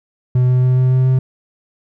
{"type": "tone with pitch steps", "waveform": "triangle", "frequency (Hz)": [125.8, 126.6, 127.41, 128.22, 129.04, 129.86], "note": ["B2", "B2", "C3", "C3", "C3", "C3"], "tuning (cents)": [32, 43, -46, -35, -24, -13], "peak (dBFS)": -8, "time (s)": [0.35, 1.19], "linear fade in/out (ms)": 5, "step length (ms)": 140, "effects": []}